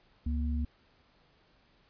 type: tone pair together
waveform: sine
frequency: 70.82 / 238.2 Hz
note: C#2 / A#3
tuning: +38 / +38 cents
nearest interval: octave + major sixth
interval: 2100 cents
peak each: -29 / -36 dBFS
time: 0.26-0.65 s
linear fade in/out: 5 ms
effects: pink hiss -66 dBFS RMS until 1.89 s + resampled to 11025 Hz